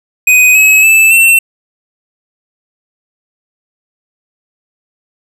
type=tone with pitch steps; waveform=square; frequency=2500 / 2564 / 2630 / 2698 Hz; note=D#7 / E7 / E7 / E7; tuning=+8 / -49 / -5 / +40 cents; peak=-4 dBFS; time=0.27-1.39 s; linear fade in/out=5 ms; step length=280 ms; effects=none